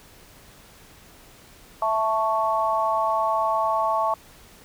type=chord; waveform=sine; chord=A major; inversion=second; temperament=equal; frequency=659.3 / 880 / 1108.7 Hz; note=E5 / A5 / C#6; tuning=0 / 0 / 0 cents; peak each=-25 / -24 / -24 dBFS; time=1.82-4.14 s; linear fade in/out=2 ms; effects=pink hiss -50 dBFS RMS until 4.64 s